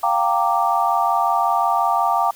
sine chord, G minor seventh, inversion third, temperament equal with one note detuned, 698.5 / 784 / 923.8 / 1174.7 Hz, F5 / G5 / Bb5 / D6, 0 / 0 / -16 / 0 cents, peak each -21 dBFS, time 0.03-2.31 s, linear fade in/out 5 ms, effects white hiss -45 dBFS RMS until 2.35 s

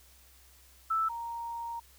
sine tone pair in turn, 1318.5 / 932.3 Hz, E6 / A#5, 0 / 0 cents, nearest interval tritone, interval 600 cents, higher first, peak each -26 / -35 dBFS, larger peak first, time 0.9-1.09 / 1.09-1.8 s, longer second, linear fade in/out 10 ms, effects added 64 Hz sine -60 dBFS peak until 1.98 s + white hiss -60 dBFS RMS until 1.98 s

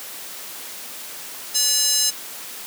square tone with high-pass filter, 576 Hz, D5, 34 cents flat, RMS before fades -19 dBFS, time 1.54-2.11 s, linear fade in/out 20 ms, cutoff 5600 Hz, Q 2.3, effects white hiss -35 dBFS RMS until 2.66 s + high-pass 200 Hz 12 dB/octave

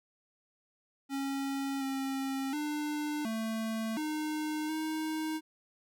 square tone with pitch steps, 274.1 / 269.4 / 298.8 / 222.6 / 306.6 / 313.7 Hz, C#4 / C#4 / D4 / A3 / D#4 / D#4, -19 / -49 / +30 / +20 / -25 / +14 cents, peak -33 dBFS, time 1.09-5.41 s, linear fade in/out 50 ms, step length 720 ms, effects none

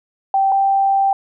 sine tone pair in turn, 779 / 784 Hz, G5 / G5, -11 / 0 cents, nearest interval unison, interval 11 cents, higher second, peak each -12 dBFS, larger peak neither, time 0.34-0.52 / 0.52-1.13 s, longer second, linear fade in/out 2 ms, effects none

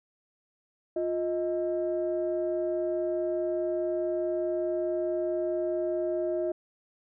sine tone pair together, 352.2 / 627.5 Hz, F4 / D#5, +15 / +15 cents, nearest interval minor seventh, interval 1000 cents, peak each -28 / -29 dBFS, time 0.96-6.52 s, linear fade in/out 5 ms, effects tanh soft clip ceiling -20 dBFS

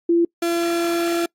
sine / 35% pulse tone pair in turn, 340 / 340 Hz, F4 / F4, -46 / -46 cents, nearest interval unison, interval 0 cents, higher neither, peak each -13 / -17 dBFS, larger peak first, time 0.09-0.25 / 0.42-1.26 s, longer second, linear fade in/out 5 ms, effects noise-tail reverb RT60 0.1 s tail -25 dB re dry + AAC 48 kbps

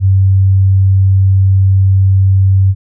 sine tone, 96.1 Hz, G2, 34 cents flat, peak -5 dBFS, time 0-2.75 s, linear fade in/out 50 ms, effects none

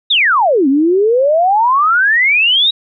sine exponential two-way sweep, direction down then up, 3870 to 261.6 to 3870 Hz, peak -8 dBFS, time 0.1-2.71 s, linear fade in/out 10 ms, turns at 0.68 s, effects none

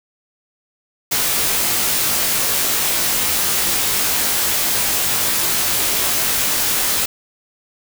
white noise with comb filter, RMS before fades -18 dBFS, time 1.11-7.06 s, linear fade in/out 10 ms, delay 19 ms, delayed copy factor -0.9, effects none

